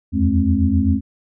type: tone cluster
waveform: sine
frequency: 81.1 / 88.8 / 213 / 266.3 Hz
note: E2 / F2 / G#3 / C4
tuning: -28 / +29 / +44 / +31 cents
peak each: -19 dBFS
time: 0.12-1.01 s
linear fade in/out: 50 ms
effects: none